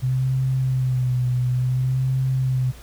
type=tone with vibrato; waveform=sine; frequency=128 Hz; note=C3; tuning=38 cents flat; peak=-18 dBFS; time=0.02-2.72 s; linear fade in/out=20 ms; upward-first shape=sine; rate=0.57 Hz; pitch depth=45 cents each way; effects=added 60 Hz sine -41 dBFS peak until 2.82 s + pink hiss -47 dBFS RMS until 2.82 s